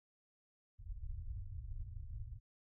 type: low-pass noise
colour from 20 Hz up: pink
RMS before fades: -45 dBFS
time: 0.78-2.4 s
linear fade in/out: 50 ms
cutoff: 120 Hz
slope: 96 dB/octave
effects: none